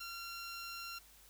15% pulse tone, 1375 Hz, F6, 27 cents flat, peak -37 dBFS, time 0-0.99 s, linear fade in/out 10 ms, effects added 50 Hz sine -66 dBFS peak until 1.29 s + white hiss -62 dBFS RMS until 1.29 s

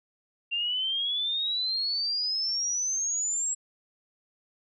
sine exponential sweep, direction up, 2759 to 7700 Hz, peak -26 dBFS, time 0.51-3.55 s, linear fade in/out 20 ms, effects none

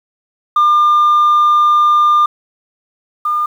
sine tone pair in turn, 1200 / 1207.6 Hz, D6 / D6, +37 / +48 cents, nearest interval unison, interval 11 cents, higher second, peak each -5 / -12 dBFS, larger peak first, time 0.56-2.26 / 3.25-3.46 s, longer first, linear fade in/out 5 ms, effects tanh soft clip ceiling -6 dBFS + 7-bit

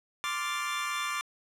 25% pulse chord, D minor seventh, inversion third, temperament equal, 1046.5 / 1174.7 / 1396.9 / 1760 Hz, C6 / D6 / F6 / A6, 0 / 0 / 0 / 0 cents, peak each -35 / -29 / -35 / -35 dBFS, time 0.24-1.21 s, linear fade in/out 0 ms, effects low-pass 11000 Hz 12 dB/octave

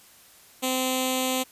5% pulse tone with notch filter, 258.1 Hz, C4, 23 cents flat, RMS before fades -26 dBFS, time 0.62-1.44 s, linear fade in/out 20 ms, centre 1600 Hz, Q 0.55, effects white hiss -53 dBFS RMS until 1.51 s + resampled to 32000 Hz

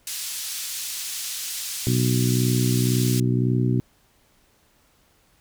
pink band-pass noise, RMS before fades -31 dBFS, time 0.07-3.2 s, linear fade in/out 2 ms, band 4200 to 14000 Hz, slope 12 dB/octave
harmonic tone, 61.9 Hz, B1, 5 cents sharp, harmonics 2 / 3 / 4 / 5 / 6, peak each -20 / -27 / -26 / -29 / -30 dBFS, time 1.87-3.8 s, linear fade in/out 0 ms
effects pink hiss -61 dBFS RMS until 5.4 s

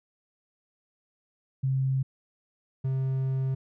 sine / triangle tone pair in turn, 133.1 / 132.6 Hz, C3 / C3, +30 / +23 cents, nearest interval unison, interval 7 cents, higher first, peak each -23 dBFS, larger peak neither, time 1.63-2.03 / 2.84-3.55 s, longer second, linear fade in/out 10 ms, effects none

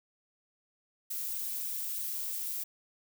violet noise, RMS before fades -36 dBFS, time 1.1-2.64 s, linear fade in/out 10 ms, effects none

